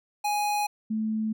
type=tone pair in turn; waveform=square / sine; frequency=830.6 / 218.3 Hz; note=G#5 / A3; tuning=0 / -13 cents; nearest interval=octave + major seventh; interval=2313 cents; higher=first; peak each=-25 dBFS; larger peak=neither; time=0.24-0.67 / 0.9-1.33 s; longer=neither; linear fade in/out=10 ms; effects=none